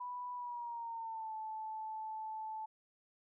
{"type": "tone with pitch glide", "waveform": "sine", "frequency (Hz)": [986, 873.4], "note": ["B5", "A5"], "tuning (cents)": [-3, -13], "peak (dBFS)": -40, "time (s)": [0, 2.66], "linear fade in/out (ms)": 10, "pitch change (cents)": -210, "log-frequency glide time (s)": [0.34, 1.34], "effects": []}